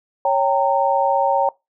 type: chord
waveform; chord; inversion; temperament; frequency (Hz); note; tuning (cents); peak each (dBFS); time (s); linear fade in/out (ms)
sine; G diminished; second; equal with one note detuned; 554.4 / 784 / 919; Db5 / G5 / Bb5; 0 / 0 / -25; -19; 0.25-1.49; 2
effects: noise-tail reverb RT60 0.2 s tail -22 dB re dry